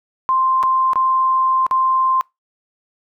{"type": "tone with dropouts", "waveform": "sine", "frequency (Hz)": 1046.5, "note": "C6", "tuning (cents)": 0, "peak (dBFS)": -13, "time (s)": [0.29, 2.21], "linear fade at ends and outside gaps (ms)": 0, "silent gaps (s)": [[0.629, 0.635], [0.933, 0.957], [1.665, 1.711]], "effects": ["noise-tail reverb RT60 0.2 s tail -26 dB re dry"]}